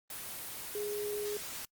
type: tone in noise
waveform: sine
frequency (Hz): 415.3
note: G#4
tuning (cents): 0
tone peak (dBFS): -34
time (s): 0.75-1.37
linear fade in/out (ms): 2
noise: white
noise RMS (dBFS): -42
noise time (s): 0.1-1.65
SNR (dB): +5
effects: noise-tail reverb RT60 0.1 s tail -25 dB re dry + Opus 24 kbps